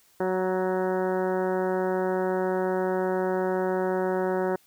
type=harmonic tone with a mistuned harmonic; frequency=185.6 Hz; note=F#3; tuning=6 cents sharp; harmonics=1 / 2 / 3 / 4 / 5 / 6 / 7 / 8 / 9 / 10; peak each=-32 / -26 / -30 / -34 / -35 / -45 / -42 / -40 / -44 / -46 dBFS; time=0.2-4.56 s; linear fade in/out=5 ms; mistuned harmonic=5; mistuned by=+16 cents; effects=white hiss -61 dBFS RMS until 4.66 s